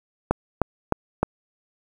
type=click train; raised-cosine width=1 ms; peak=-4 dBFS; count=4; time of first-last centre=0.31-1.23 s; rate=3.26 Hz; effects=7-bit